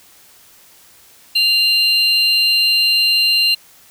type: tone pair together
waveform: triangle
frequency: 2788 / 4135 Hz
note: F7 / C8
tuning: -4 / -21 cents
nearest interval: perfect fifth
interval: 683 cents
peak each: -13 dBFS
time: 1.35-3.55 s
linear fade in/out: 10 ms
effects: white hiss -47 dBFS RMS until 3.9 s